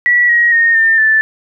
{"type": "tone with pitch steps", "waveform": "sine", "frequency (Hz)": [1942, 1894.4, 1847.9, 1802.6, 1758.3], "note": ["B6", "A#6", "A#6", "A6", "A6"], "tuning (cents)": [-30, 27, -16, 41, -2], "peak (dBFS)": -7, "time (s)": [0.06, 1.21], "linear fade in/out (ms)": 0, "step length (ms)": 230, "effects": []}